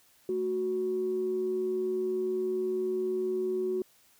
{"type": "tone pair together", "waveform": "sine", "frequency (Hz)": [220, 370], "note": ["A3", "F#4"], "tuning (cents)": [0, 0], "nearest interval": "major sixth", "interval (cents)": 900, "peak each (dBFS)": [-38, -27], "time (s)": [0.29, 3.82], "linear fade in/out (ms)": 2, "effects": ["tanh soft clip ceiling -21 dBFS", "white hiss -63 dBFS RMS until 4.19 s"]}